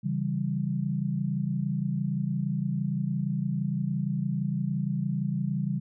sine chord, C# diminished, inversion none, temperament equal, 138.59 / 164.81 / 196 Hz, C#3 / E3 / G3, 0 / 0 / 0 cents, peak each -30 / -31 / -30 dBFS, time 0.03-5.8 s, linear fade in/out 20 ms, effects none

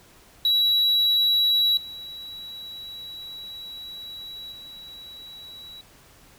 triangle tone with level steps, 3903 Hz, B7, 21 cents flat, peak -16 / -34 / -38 dBFS, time 0.45-5.81 s, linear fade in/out 2 ms, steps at 1.77 / 4.52 s, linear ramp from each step 2 ms, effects pink hiss -53 dBFS RMS until 6.38 s

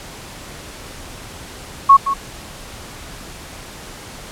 sine tone with echo, 1102 Hz, C#6, 11 cents flat, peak -3 dBFS, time 1.89-1.97 s, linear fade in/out 10 ms, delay 170 ms, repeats 1, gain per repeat -12 dB, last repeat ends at 2.14 s, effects pink hiss -35 dBFS RMS until 4.31 s + low-pass 11000 Hz 12 dB/octave

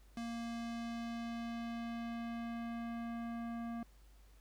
square tone with low-pass filter sweep, 232.9 Hz, A#3, 1 cent flat, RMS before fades -42 dBFS, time 0.17-3.83 s, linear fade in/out 2 ms, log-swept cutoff 7500 to 1400 Hz, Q 0.82, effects added 50 Hz sine -59 dBFS peak until 4.4 s + pink hiss -70 dBFS RMS until 4.4 s

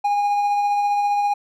triangle tone with tremolo, 818 Hz, G#5, 26 cents flat, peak -14 dBFS, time 0.04-1.34 s, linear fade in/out 10 ms, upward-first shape sine, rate 15 Hz, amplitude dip 25%, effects none

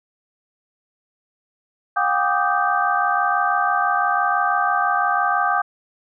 sine tone cluster, 719 / 800 / 1171 / 1237 / 1559 Hz, F#5 / G5 / D6 / D#6 / G6, -50 / +35 / -5 / -10 / -10 cents, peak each -23 dBFS, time 1.96-5.62 s, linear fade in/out 10 ms, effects none

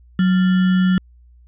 sine tone with sample-and-hold, 185 Hz, F#3, in tune, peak -12 dBFS, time 0.19-0.98 s, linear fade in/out 2 ms, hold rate 1575 Hz, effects added 60 Hz sine -45 dBFS peak until 1.47 s + resampled to 8000 Hz

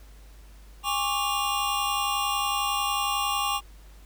square tone cluster, 815 / 1090 / 1161 / 2799 Hz, G#5 / C#6 / D6 / F7, -33 / -29 / -20 / +3 cents, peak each -31 dBFS, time 0.83-3.61 s, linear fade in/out 50 ms, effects added 50 Hz sine -46 dBFS peak until 4.05 s + pink hiss -57 dBFS RMS until 4.05 s

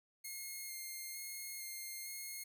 5% pulse tone with vibrato, 2136 Hz, C7, 35 cents sharp, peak -34 dBFS, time 0.24-2.44 s, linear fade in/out 10 ms, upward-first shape square, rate 1.1 Hz, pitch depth 13 cents each way, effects none

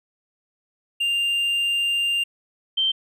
triangle / sine tone pair in turn, 2794 / 3128 Hz, F7 / G7, 0 / -4 cents, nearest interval major second, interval 196 cents, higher second, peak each -18 dBFS, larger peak neither, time 1-2.24 / 2.77-2.92 s, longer first, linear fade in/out 10 ms, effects none

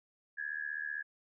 sine tone with amplitude modulation, 1679 Hz, G#6, 18 cents sharp, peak -32 dBFS, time 0.37-1.03 s, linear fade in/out 20 ms, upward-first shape sine, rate 75.6 Hz, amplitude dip 90%, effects none

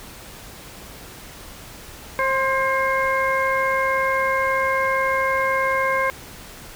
harmonic tone with a mistuned harmonic, 534 Hz, C5, 35 cents sharp, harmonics 1 / 2 / 3 / 4, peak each -23 / -22 / -25 / -25 dBFS, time 2.19-6.1 s, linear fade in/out 0 ms, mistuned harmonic 2, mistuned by -26 cents, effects pink hiss -40 dBFS RMS until 6.75 s

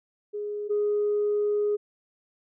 sine tone pair in turn, 415.3 / 415.3 Hz, G#4 / G#4, 0 / 0 cents, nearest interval unison, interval 0 cents, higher neither, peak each -29 / -21 dBFS, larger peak second, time 0.33-0.69 / 0.69-1.77 s, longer second, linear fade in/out 20 ms, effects tanh soft clip ceiling -18 dBFS

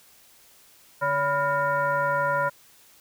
sine tone with frequency modulation, 987.8 Hz, B5, in tune, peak -21 dBFS, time 1.01-2.5 s, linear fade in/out 20 ms, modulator 421 Hz, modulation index 1.3, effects white hiss -55 dBFS RMS until 3 s

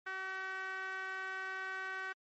sawtooth tone with band-pass filter, 379.7 Hz, F#4, 45 cents sharp, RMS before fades -41 dBFS, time 0.06-2.13 s, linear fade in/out 10 ms, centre 1600 Hz, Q 4, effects MP3 32 kbps

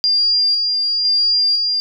sine tone with tremolo, 4799 Hz, D8, 37 cents sharp, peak -12 dBFS, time 0.04-1.8 s, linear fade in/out 0 ms, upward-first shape square, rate 0.99 Hz, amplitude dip 30%, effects none

